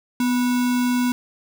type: tone with sample-and-hold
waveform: sine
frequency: 247.7 Hz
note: B3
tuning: 5 cents sharp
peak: -17 dBFS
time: 0.2-1.12 s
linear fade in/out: 2 ms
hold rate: 1225 Hz
effects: none